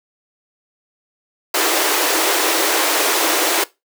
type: high-pass noise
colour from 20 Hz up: pink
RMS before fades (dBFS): -17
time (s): 1.54-3.64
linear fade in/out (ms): 5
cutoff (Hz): 300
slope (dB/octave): 96
effects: noise-tail reverb RT60 0.2 s tail -19 dB re dry